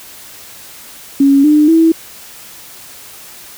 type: tone with pitch steps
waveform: sine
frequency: 277.2 / 300.5 / 325.9 Hz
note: C#4 / D4 / E4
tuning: 0 / +40 / -20 cents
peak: -5 dBFS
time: 1.2-1.92 s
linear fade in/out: 5 ms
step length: 240 ms
effects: white hiss -35 dBFS RMS until 3.57 s